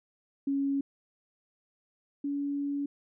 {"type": "tone pair in turn", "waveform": "sine", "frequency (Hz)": [277.2, 283.8], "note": ["C#4", "C#4"], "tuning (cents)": [0, 41], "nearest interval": "unison", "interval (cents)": 41, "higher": "second", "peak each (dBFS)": [-26, -29], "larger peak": "first", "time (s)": [[0.47, 0.81], [2.24, 2.86]], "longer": "second", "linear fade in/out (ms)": 5, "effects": []}